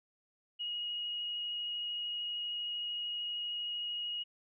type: tone with vibrato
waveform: sine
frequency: 2887 Hz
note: F#7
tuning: 43 cents flat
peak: -35 dBFS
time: 0.59-4.24 s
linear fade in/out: 20 ms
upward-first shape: triangle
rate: 13 Hz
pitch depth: 9 cents each way
effects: none